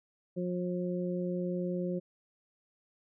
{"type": "harmonic tone", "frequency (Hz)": 178.9, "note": "F3", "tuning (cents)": 42, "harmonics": [1, 2, 3], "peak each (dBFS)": [-33, -36, -38], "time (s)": [0.36, 2], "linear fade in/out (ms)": 20, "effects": []}